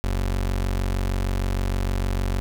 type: tone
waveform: 30% pulse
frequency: 46.49 Hz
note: F#1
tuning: 9 cents sharp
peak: -19 dBFS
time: 0.04-2.4 s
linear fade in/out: 0 ms
effects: none